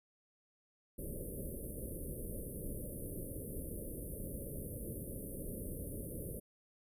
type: band-stop noise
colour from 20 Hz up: pink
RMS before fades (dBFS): -43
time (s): 0.98-6.4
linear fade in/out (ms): 10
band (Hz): 590 to 9400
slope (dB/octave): 96
effects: resampled to 32000 Hz